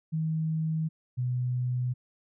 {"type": "tone pair in turn", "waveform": "sine", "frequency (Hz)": [158.9, 124.92], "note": ["D#3", "B2"], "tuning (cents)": [37, 20], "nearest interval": "major third", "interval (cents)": 417, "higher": "first", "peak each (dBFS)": -26, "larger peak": "neither", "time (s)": [[0.12, 0.89], [1.17, 1.94]], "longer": "neither", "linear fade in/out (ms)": 20, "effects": []}